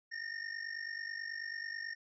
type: ring-modulated tone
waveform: square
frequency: 1833 Hz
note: A#6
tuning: 30 cents flat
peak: -37 dBFS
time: 0.11-1.95 s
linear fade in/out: 20 ms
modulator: 24.6 Hz
effects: resampled to 16000 Hz